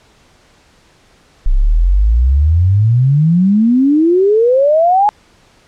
sine exponential sweep, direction up, 30.68 to 850 Hz, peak -7 dBFS, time 1.46-5.09 s, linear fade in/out 0 ms, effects pink hiss -49 dBFS RMS until 5.67 s + low-pass 7000 Hz 12 dB/octave

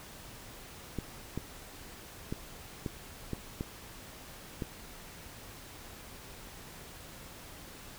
clicks, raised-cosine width 3 ms, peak -21 dBFS, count 7, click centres 0.987 / 1.376 / 2.325 / 2.862 / 3.333 / 3.609 / 4.622 s, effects pink hiss -49 dBFS RMS until 7.98 s

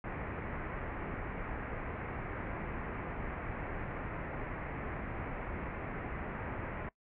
pink low-pass noise, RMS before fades -40 dBFS, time 0.04-6.89 s, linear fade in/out 2 ms, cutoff 2300 Hz, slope 48 dB/octave, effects noise-tail reverb RT60 0.1 s tail -22 dB re dry

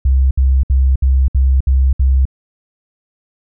sine tone bursts, 66 Hz, C2, 16 cents sharp, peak -8 dBFS, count 7, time 0.05-2.254 s, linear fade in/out 5 ms, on 260 ms, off 64 ms, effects none

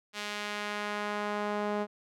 sawtooth tone with band-pass filter sweep, 207.7 Hz, G#3, in tune, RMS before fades -34 dBFS, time 0.13-1.87 s, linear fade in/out 50 ms, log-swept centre 3300 to 630 Hz, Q 0.81, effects none

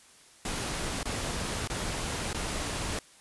pink noise with dropouts, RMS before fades -33 dBFS, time 0.45-2.99 s, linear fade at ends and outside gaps 2 ms, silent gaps 1.031-1.055 / 1.675-1.699 / 2.331-2.345 s, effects white hiss -56 dBFS RMS until 3.2 s + resampled to 24000 Hz

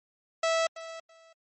sawtooth tone with echo, 655 Hz, E5, 11 cents flat, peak -20 dBFS, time 0.43-0.67 s, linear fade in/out 5 ms, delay 330 ms, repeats 2, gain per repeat -15 dB, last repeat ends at 1.33 s, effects MP3 32 kbps

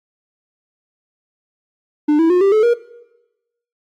triangle tone with pitch steps, 298.4 / 327.3 / 359 / 393.7 / 431.9 / 473.7 Hz, D4 / E4 / F4 / G4 / A4 / A#4, +28 / -12 / +48 / +8 / -32 / +28 cents, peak -8 dBFS, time 2.08-2.74 s, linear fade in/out 10 ms, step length 110 ms, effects noise-tail reverb RT60 1.0 s tail -20 dB re dry + AAC 64 kbps

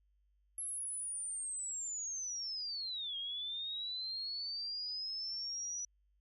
sine linear two-way sweep, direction down then up, 11150 to 3225 to 5910 Hz, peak -38 dBFS, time 0.58-5.85 s, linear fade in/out 2 ms, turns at 3.17 s, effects added 50 Hz sine -70 dBFS peak until 6.2 s

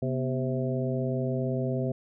harmonic tone with a mistuned harmonic, 130.81 Hz, C3, in tune, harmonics 1 / 2 / 3 / 4 / 5, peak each -29 / -32 / -34 / -35 / -36 dBFS, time 0.02-1.92 s, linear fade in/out 5 ms, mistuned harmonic 2, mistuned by -92 cents, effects none

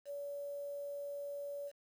sine tone with quantisation, 570 Hz, C#5, 48 cents sharp, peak -40 dBFS, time 0.05-1.72 s, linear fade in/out 50 ms, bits 10, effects none

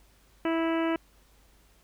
harmonic tone, 328.2 Hz, E4, 8 cents flat, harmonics 1 / 2 / 3 / 4 / 5 / 6 / 7 / 8 / 9, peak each -26 / -32 / -36 / -38 / -40 / -42 / -43 / -44 / -45 dBFS, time 0.45-0.96 s, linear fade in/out 2 ms, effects added 50 Hz sine -60 dBFS peak until 1.83 s + pink hiss -63 dBFS RMS until 1.83 s

